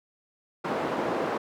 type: band-pass noise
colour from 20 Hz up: white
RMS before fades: -29 dBFS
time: 0.64-1.38 s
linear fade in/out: 10 ms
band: 240 to 730 Hz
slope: 12 dB/octave
effects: none